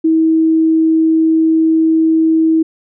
sine tone, 321.4 Hz, E4, 44 cents flat, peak -8 dBFS, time 0.04-2.63 s, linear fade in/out 10 ms, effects none

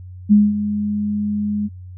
sine tone with ADSR envelope, 207.7 Hz, G#3, in tune, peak -6 dBFS, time 0.29-1.69 s, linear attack 30 ms, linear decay 210 ms, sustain -12 dB, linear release 33 ms, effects added 91 Hz sine -33 dBFS peak until 1.97 s

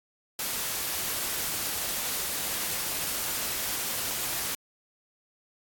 white noise, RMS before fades -31 dBFS, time 0.39-4.55 s, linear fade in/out 2 ms, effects AAC 64 kbps

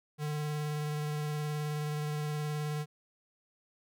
square tone with vibrato, 150 Hz, D3, 37 cents sharp, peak -33 dBFS, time 0.18-2.86 s, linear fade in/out 50 ms, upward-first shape sine, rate 19 Hz, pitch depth 15 cents each way, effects none

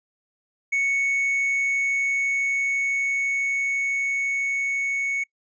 triangle tone with level ramp, 2217 Hz, C#7, in tune, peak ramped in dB -18 to -21 dBFS, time 0.72-5.24 s, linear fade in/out 10 ms, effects noise-tail reverb RT60 0.1 s tail -26 dB re dry + resampled to 16000 Hz

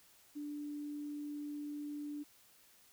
sine tone, 293.7 Hz, D4, in tune, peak -40 dBFS, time 0.35-2.24 s, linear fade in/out 20 ms, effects white hiss -65 dBFS RMS until 2.92 s

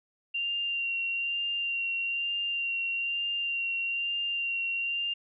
sine tone with vibrato, 2771 Hz, F7, 14 cents flat, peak -28 dBFS, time 0.34-5.14 s, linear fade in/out 10 ms, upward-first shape sine, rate 1.1 Hz, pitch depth 18 cents each way, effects none

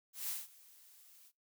blue noise with ADSR envelope, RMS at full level -38 dBFS, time 0.13-1.32 s, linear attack 160 ms, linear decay 180 ms, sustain -23 dB, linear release 48 ms, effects noise-tail reverb RT60 0.2 s tail -22 dB re dry

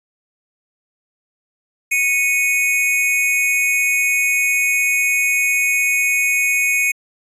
square tone pair together, 2205 / 2489 Hz, C#7 / D#7, -10 / 0 cents, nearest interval major second, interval 210 cents, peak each -18 dBFS, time 1.91-6.92 s, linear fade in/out 10 ms, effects resampled to 32000 Hz

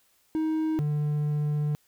triangle tone pair in turn, 315.2 / 148.75 Hz, D#4 / D3, +23 / +22 cents, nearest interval octave + minor second, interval 1301 cents, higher first, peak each -22 dBFS, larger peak neither, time 0.35-0.79 / 0.79-1.75 s, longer second, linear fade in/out 0 ms, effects white hiss -66 dBFS RMS until 1.87 s

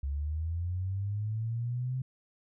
sine linear sweep, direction up, 67.7 to 130.81 Hz, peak -30 dBFS, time 0.03-2.02 s, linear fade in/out 5 ms, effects none

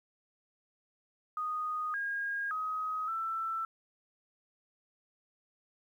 sine tone with pitch steps, 1240 / 1627 / 1263 / 1331 Hz, D#6 / G#6 / D#6 / E6, -6 / -36 / +26 / +16 cents, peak -32 dBFS, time 1.37-3.65 s, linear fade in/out 2 ms, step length 570 ms, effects 11-bit

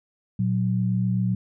sine tone pair together, 117.22 / 185 Hz, A#2 / F#3, +10 / 0 cents, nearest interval minor sixth, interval 790 cents, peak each -23 dBFS, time 0.39-1.35 s, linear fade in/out 5 ms, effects none

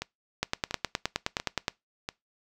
two click trains, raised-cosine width 0.2 ms, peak -9 / -15 dBFS, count 13 / 4, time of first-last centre 0.43-1.681 / 0.02-2.089 s, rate 9.59 / 1.45 Hz, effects noise-tail reverb RT60 0.2 s tail -23 dB re dry

